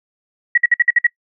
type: tone bursts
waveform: sine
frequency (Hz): 1919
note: A#6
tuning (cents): +50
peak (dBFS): -8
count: 7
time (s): 0.55-1.069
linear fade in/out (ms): 5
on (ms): 27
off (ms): 55
effects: noise-tail reverb RT60 0.1 s tail -25 dB re dry